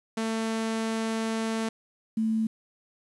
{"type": "tone pair in turn", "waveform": ["sawtooth", "sine"], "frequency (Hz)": [223.5, 221.4], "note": ["A3", "A3"], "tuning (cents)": [27, 11], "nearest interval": "unison", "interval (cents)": 16, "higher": "first", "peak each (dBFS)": -23, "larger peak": "neither", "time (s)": [[0.17, 1.69], [2.17, 2.47]], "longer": "first", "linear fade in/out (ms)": 5, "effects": ["resampled to 24000 Hz", "9-bit"]}